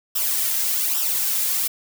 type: noise with flanger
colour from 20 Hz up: blue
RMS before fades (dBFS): -22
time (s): 0.15-1.68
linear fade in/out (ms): 10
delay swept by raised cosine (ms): 0.45 to 2.75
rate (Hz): 1.2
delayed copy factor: -0.7
effects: none